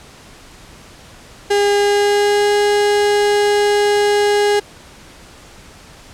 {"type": "tone with pitch glide", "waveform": "35% pulse", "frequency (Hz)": [406.7, 411.7], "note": ["G#4", "G#4"], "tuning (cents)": [-36, -15], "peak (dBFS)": -10, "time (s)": [1.5, 4.6], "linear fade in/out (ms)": 10, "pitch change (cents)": 21, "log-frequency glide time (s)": [1.74, 2.52], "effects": ["pink hiss -41 dBFS RMS until 6.13 s", "low-pass 9000 Hz 12 dB/octave"]}